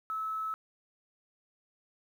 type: tone with quantisation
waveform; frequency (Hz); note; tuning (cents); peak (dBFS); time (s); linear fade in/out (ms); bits
sine; 1300; E6; -24; -32; 0.1-0.54; 0; 10
effects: none